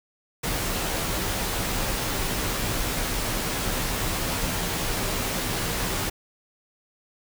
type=noise with comb filter; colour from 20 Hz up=pink; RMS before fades=-27 dBFS; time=0.43-6.1 s; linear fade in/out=10 ms; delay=14 ms; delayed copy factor=-0.5; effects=none